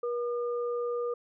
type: tone pair together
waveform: sine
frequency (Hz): 480 / 1207.8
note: B4 / D6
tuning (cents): -49 / +48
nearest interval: octave + major third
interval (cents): 1597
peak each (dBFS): -29 / -39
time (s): 0.03-1.14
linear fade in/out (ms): 5
effects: none